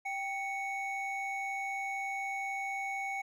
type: tone pair together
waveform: triangle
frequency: 784 / 2221 Hz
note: G5 / C#7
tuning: 0 / +3 cents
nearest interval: octave + tritone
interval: 1803 cents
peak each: -35 / -35 dBFS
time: 0.05-3.22 s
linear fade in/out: 10 ms
effects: none